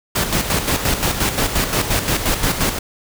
pink noise with tremolo, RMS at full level -17 dBFS, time 0.15-2.79 s, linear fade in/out 10 ms, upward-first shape square, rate 5.7 Hz, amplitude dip 55%, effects none

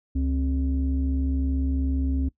sine tone pair together, 69.3 / 265.1 Hz, C#2 / C4, 0 / +23 cents, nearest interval octave + major seventh, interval 2323 cents, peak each -22 / -26 dBFS, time 0.15-2.29 s, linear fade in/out 10 ms, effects noise-tail reverb RT60 0.1 s tail -20 dB re dry + tanh soft clip ceiling -16 dBFS

